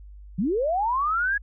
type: linear sweep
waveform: sine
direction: up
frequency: 158.4 to 1686 Hz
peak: -21 dBFS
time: 0.38-1.38 s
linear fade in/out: 10 ms
effects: added 50 Hz sine -41 dBFS peak until 1.42 s